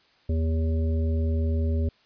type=harmonic tone; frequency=80.5 Hz; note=E2; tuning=41 cents flat; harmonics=1 / 3 / 5 / 7; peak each=-22 / -32 / -36 / -39 dBFS; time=0.29-1.89 s; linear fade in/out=5 ms; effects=white hiss -61 dBFS RMS until 2.05 s + resampled to 11025 Hz